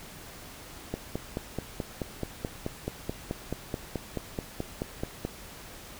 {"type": "click train", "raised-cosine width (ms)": 2, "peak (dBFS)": -17, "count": 21, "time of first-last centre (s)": [0.94, 5.25], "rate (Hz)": 4.64, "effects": ["pink hiss -46 dBFS RMS until 5.99 s"]}